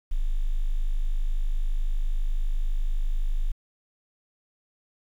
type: tone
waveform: sine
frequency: 25.96 Hz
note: G#0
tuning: in tune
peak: -21 dBFS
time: 0.11-3.52 s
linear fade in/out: 10 ms
effects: 9-bit